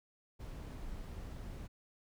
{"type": "noise", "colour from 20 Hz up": "brown", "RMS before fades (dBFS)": -45, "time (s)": [0.39, 1.68], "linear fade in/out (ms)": 20, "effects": []}